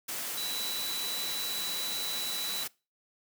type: tone in noise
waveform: sine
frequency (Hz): 3951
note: B7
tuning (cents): 0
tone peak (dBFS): -34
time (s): 0.37-2.64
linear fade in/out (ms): 10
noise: white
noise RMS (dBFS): -36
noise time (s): 0.08-2.68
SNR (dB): -1
effects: noise-tail reverb RT60 0.3 s tail -23 dB re dry + high-pass 150 Hz 12 dB/octave